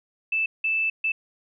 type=tone bursts at uneven times; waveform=sine; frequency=2637 Hz; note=E7; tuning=in tune; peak=-21 dBFS; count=3; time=0.32-0.46 / 0.64-0.9 / 1.04-1.12 s; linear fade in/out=5 ms; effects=none